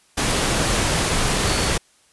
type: tone in noise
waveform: sine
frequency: 4433 Hz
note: C#8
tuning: 1 cent flat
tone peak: -30 dBFS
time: 1.46-1.7 s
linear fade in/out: 10 ms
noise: pink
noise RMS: -20 dBFS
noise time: 0.17-1.78 s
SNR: -13 dB
effects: white hiss -57 dBFS RMS until 2.12 s + resampled to 24000 Hz